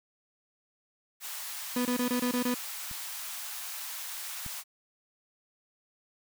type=high-pass noise; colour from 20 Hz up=white; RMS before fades=-39 dBFS; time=1.2-4.64 s; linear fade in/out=50 ms; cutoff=740 Hz; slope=24 dB/octave
type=tone bursts; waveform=35% pulse; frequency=246.9 Hz; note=B3; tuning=in tune; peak=-25 dBFS; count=7; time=1.76-2.543 s; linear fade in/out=5 ms; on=93 ms; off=22 ms
type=clicks; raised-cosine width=5 ms; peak=-34 / -30 dBFS; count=2; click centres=2.913 / 4.463 s
effects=none